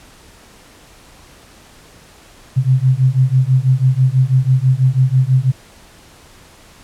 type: beating tone pair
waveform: sine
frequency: 127.3 / 133.4 Hz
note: C3 / C3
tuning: -47 / +34 cents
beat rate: 6.1 Hz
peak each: -13 dBFS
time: 2.56-5.52 s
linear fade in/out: 20 ms
effects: pink hiss -44 dBFS RMS until 6.83 s + low-pass 11000 Hz 12 dB/octave